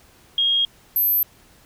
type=tone pair in turn; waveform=sine; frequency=3258 / 12301 Hz; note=G#7 / G9; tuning=-34 / -34 cents; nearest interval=octave + major seventh; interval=2300 cents; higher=second; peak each=-16 dBFS; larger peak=neither; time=0.38-0.65 / 0.96-1.23 s; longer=neither; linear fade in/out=2 ms; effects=pink hiss -53 dBFS RMS until 1.65 s